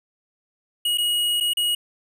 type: tone with dropouts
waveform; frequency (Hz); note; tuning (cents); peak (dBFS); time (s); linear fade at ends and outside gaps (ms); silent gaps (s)
square; 2896; F#7; -38; -20; 0.85-1.75; 5; 0.975-0.982 / 1.402-1.407 / 1.535-1.57
effects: none